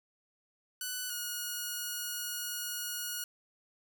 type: tone pair in turn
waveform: 5% pulse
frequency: 1490 / 1445.9 Hz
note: F#6 / F#6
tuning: +12 / -40 cents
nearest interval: minor second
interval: 52 cents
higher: first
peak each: -24 dBFS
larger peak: neither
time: 0.81-1.1 / 1.1-3.24 s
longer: second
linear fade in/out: 2 ms
effects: none